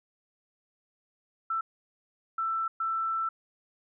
sine tone bursts at uneven times, 1331 Hz, E6, 16 cents sharp, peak -27 dBFS, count 3, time 1.5-1.61 / 2.38-2.68 / 2.8-3.29 s, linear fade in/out 5 ms, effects none

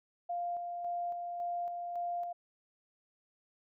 sine tone with tremolo, 698.5 Hz, F5, in tune, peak -33 dBFS, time 0.29-2.33 s, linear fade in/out 10 ms, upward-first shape square, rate 1.8 Hz, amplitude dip 35%, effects none

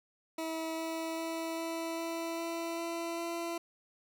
20% pulse tone with pitch steps, 323.4 / 325.5 / 327.5 / 329.6 / 331.7 / 333.8 / 336 / 338.1 Hz, E4 / E4 / E4 / E4 / E4 / E4 / E4 / E4, -33 / -22 / -11 / 0 / +11 / +22 / +33 / +44 cents, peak -30 dBFS, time 0.38-3.58 s, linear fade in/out 5 ms, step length 400 ms, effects none

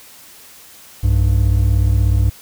triangle tone pair together, 62.3 / 98.9 Hz, B1 / G2, +16 / +16 cents, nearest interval minor sixth, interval 800 cents, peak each -12 dBFS, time 1.03-2.3 s, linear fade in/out 10 ms, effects white hiss -42 dBFS RMS until 2.41 s

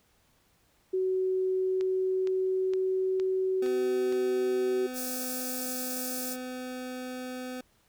sine tone with pitch glide, 374.5 to 376.7 Hz, F#4 to F#4, +21 to +31 cents, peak -25 dBFS, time 0.93-4.87 s, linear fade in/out 10 ms, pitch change +10 cents, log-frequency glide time 1.38-3.22 s
click train, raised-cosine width 0.2 ms, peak -26 dBFS, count 6, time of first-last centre 1.81-4.125 s, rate 2.16 Hz
25% pulse tone, 253.5 Hz, B3, 45 cents sharp, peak -32 dBFS, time 3.62-7.61 s, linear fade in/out 5 ms
white high-pass noise, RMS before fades -36 dBFS, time 4.93-6.37 s, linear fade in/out 50 ms, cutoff 4500 Hz, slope 48 dB/octave
effects pink hiss -67 dBFS RMS until 7.88 s

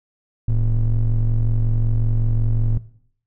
triangle ring-modulated tone, 67.1 Hz, C2, 44 cents sharp, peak -10 dBFS, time 0.48-2.78 s, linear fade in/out 5 ms, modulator 44.4 Hz, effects noise-tail reverb RT60 0.6 s tail -17 dB re dry

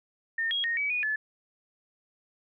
sine tone with pitch steps, 1821 / 3289 / 1857 / 2281 / 2463 / 1728 Hz, A#6 / G#7 / A#6 / C#7 / D#7 / A6, -41 / -18 / -7 / +49 / -18 / -32 cents, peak -26 dBFS, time 0.38-1.16 s, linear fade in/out 5 ms, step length 130 ms, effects none

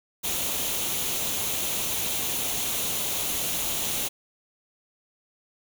white noise with comb filter, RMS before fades -28 dBFS, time 0.23-4.09 s, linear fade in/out 20 ms, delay 0.3 ms, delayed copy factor +0.5, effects none

